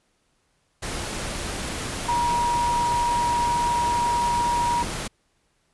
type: tone in noise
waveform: sine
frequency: 954 Hz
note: A#5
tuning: 40 cents sharp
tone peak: -20 dBFS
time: 2.08-4.83 s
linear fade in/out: 10 ms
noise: pink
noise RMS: -30 dBFS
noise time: 0.82-5.08 s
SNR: +7 dB
effects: pink hiss -68 dBFS RMS until 5.73 s + resampled to 24000 Hz